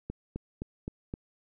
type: click train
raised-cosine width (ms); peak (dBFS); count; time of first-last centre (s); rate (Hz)
3; -22; 5; 0.1-1.139; 3.85
effects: none